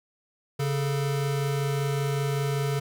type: tone pair together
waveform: square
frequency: 138.59 / 441 Hz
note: C#3 / A4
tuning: 0 / +4 cents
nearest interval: octave + minor sixth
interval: 2004 cents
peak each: -26 / -33 dBFS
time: 0.59-2.8 s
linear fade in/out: 10 ms
effects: none